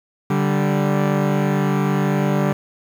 sawtooth tone pair together, 146.01 / 194.9 Hz, D3 / G3, -10 / -10 cents, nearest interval perfect fourth, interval 500 cents, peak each -15 dBFS, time 0.3-2.53 s, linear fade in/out 5 ms, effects low-pass 2000 Hz 12 dB/octave + 7-bit

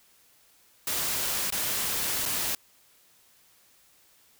white noise with dropouts, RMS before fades -29 dBFS, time 0.87-2.55 s, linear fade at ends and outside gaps 2 ms, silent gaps 1.503-1.523 / 2.255-2.259 s, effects white hiss -61 dBFS RMS until 4.39 s

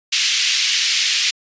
pink band-pass noise, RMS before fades -18 dBFS, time 0.12-1.31 s, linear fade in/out 10 ms, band 2400 to 6300 Hz, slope 24 dB/octave, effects resampled to 16000 Hz

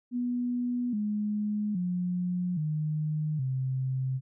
sine tone with pitch steps, 244.7 / 209.4 / 179.13 / 153.26 / 131.13 Hz, B3 / G#3 / F3 / D#3 / C3, -16 / +15 / +44 / -26 / +4 cents, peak -27 dBFS, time 0.11-4.21 s, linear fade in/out 50 ms, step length 820 ms, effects none

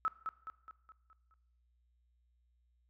sine tone with echo, 1300 Hz, E6, 24 cents flat, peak -29 dBFS, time 0.05-0.08 s, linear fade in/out 0 ms, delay 210 ms, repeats 6, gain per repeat -6 dB, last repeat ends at 1.34 s, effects noise-tail reverb RT60 0.9 s tail -18 dB re dry + added 60 Hz sine -70 dBFS peak until 2.89 s

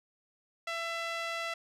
sawtooth tone with band-pass filter, 669 Hz, E5, 25 cents sharp, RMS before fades -36 dBFS, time 0.67-1.54 s, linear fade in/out 5 ms, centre 2300 Hz, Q 0.97, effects none

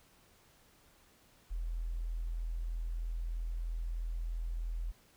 sine tone, 41.56 Hz, E1, 15 cents sharp, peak -34 dBFS, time 1.5-4.92 s, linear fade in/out 20 ms, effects pink hiss -65 dBFS RMS until 5.16 s

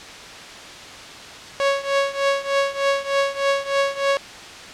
sawtooth tone with tremolo, 554.4 Hz, C#5, in tune, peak -11 dBFS, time 1.6-4.17 s, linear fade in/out 0 ms, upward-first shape triangle, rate 3.3 Hz, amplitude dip 90%, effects white hiss -37 dBFS RMS until 4.73 s + low-pass 5000 Hz 12 dB/octave

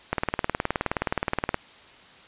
click train, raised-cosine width 0.5 ms, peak -8 dBFS, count 28, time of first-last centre 0.13-1.544 s, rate 19.1 Hz, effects white hiss -50 dBFS RMS until 2.27 s + resampled to 8000 Hz

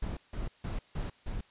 brown noise bursts, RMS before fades -35 dBFS, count 5, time 0.02-1.41 s, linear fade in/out 5 ms, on 150 ms, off 160 ms, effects white hiss -62 dBFS RMS until 1.5 s + resampled to 8000 Hz

